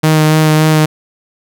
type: tone with vibrato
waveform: sawtooth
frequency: 155.56 Hz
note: D#3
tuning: in tune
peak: -3 dBFS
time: 0.03-0.86 s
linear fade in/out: 10 ms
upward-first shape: sine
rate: 3.5 Hz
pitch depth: 14 cents each way
effects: none